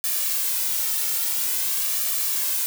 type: noise with flanger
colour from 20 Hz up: blue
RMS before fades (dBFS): -24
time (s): 0.04-2.66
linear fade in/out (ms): 0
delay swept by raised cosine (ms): 1.7 to 2.23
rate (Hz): 0.49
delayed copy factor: +0.5
effects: none